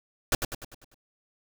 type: noise with echo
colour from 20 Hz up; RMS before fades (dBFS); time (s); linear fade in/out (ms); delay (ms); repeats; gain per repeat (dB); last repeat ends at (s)
pink; -23; 0.32-0.35; 2; 99; 6; -6; 0.944
effects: none